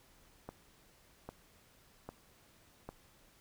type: click train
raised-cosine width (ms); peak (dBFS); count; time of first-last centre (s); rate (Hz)
1; -29; 4; 0.49-2.89; 1.25
effects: pink hiss -65 dBFS RMS until 3.4 s